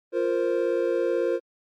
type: chord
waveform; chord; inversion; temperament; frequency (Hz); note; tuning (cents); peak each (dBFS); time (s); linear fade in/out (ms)
triangle; F suspended fourth; none; just; 349.2 / 465.6 / 523.8; F4 / Bb4 / C5; 0 / -2 / +2; -24; 0.12-1.4; 50
effects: MP3 64 kbps